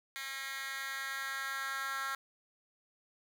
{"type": "tone with high-pass filter sweep", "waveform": "10% pulse", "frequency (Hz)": 270.3, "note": "C#4", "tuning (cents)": -44, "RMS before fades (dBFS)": -39, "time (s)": [0.16, 2.15], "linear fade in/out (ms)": 0, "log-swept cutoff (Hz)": [2200, 1400], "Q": 2.6, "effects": ["10-bit"]}